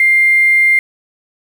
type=tone with quantisation; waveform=sine; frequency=2100 Hz; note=C7; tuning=6 cents sharp; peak=-7 dBFS; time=0-0.79 s; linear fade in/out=2 ms; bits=5; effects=none